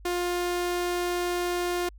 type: tone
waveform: sawtooth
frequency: 353.2 Hz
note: F4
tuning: 20 cents sharp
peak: -22 dBFS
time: 0.05-1.89 s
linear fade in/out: 5 ms
effects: added 50 Hz sine -45 dBFS peak until 1.98 s